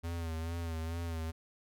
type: tone with vibrato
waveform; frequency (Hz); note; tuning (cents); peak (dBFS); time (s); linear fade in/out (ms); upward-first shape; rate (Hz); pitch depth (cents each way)
square; 82.7; E2; +6; -36; 0.03-1.32; 20; sine; 2.3; 50
effects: none